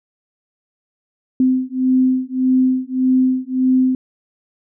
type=beating tone pair; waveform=sine; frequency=256.9 / 258.6 Hz; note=C4 / C4; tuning=-32 / -20 cents; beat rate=1.7 Hz; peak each=-16 dBFS; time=1.4-3.95 s; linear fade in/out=2 ms; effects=none